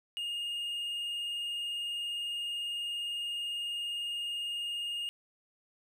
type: tone with vibrato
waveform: triangle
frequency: 2841 Hz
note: F7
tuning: 29 cents sharp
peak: -32 dBFS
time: 0.17-5.09 s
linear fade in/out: 0 ms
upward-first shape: sine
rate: 20 Hz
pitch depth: 23 cents each way
effects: none